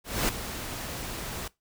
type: noise with ADSR envelope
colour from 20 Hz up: pink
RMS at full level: -25 dBFS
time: 0.04-1.48 s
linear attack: 250 ms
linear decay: 3 ms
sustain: -11 dB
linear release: 5 ms
effects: noise-tail reverb RT60 0.2 s tail -21 dB re dry